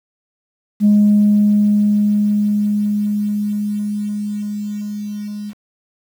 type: tone with level ramp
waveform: sine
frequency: 207.7 Hz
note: G#3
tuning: in tune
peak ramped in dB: -6 to -24 dBFS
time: 0.8-5.54 s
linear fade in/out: 50 ms
effects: tanh soft clip ceiling -5 dBFS + 7-bit

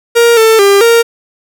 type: tone with pitch steps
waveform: 45% pulse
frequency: 469.1 / 445.4 / 398.7 / 464.5 Hz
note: A#4 / A4 / G4 / A#4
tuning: +11 / +21 / +29 / -6 cents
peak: -4 dBFS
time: 0.15-1.03 s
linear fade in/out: 20 ms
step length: 220 ms
effects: none

